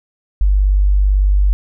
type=tone; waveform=sine; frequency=49 Hz; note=G1; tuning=in tune; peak=-9 dBFS; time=0.41-1.53 s; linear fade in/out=0 ms; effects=none